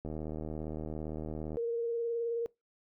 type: click train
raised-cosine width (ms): 2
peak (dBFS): -26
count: 118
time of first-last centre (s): 0.05-1.558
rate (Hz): 77.6
type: tone with vibrato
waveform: sine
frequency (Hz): 466.2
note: A#4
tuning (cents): 0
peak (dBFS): -30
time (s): 1.57-2.46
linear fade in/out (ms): 0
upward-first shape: sine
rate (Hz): 19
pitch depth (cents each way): 21
effects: noise-tail reverb RT60 0.2 s tail -23 dB re dry